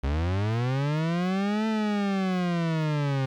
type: linear two-way sweep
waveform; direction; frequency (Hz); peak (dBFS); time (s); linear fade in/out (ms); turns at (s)
40% pulse; up then down; 65.2 to 221.7 to 131.2; -23; 0.03-3.26; 10; 1.67
effects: low-pass 4000 Hz 12 dB/octave + 10-bit